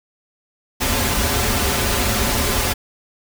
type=noise with comb filter; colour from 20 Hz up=pink; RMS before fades=-19 dBFS; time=0.8-2.74 s; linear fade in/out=20 ms; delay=6.3 ms; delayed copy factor=-0.8; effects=none